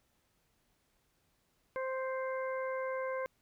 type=harmonic tone; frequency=523.3 Hz; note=C5; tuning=in tune; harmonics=1 / 2 / 3 / 4; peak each=-35 / -41 / -45 / -47 dBFS; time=1.76-3.26 s; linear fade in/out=0 ms; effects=pink hiss -75 dBFS RMS until 3.41 s